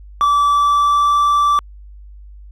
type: tone with pitch glide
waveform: triangle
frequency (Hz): 1157 to 1165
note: D6 to D6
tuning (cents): -26 to -14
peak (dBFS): -9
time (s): 0.21-1.59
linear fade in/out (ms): 0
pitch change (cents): +12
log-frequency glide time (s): 0.48-1.22
effects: added 50 Hz sine -35 dBFS peak until 2.51 s + AAC 64 kbps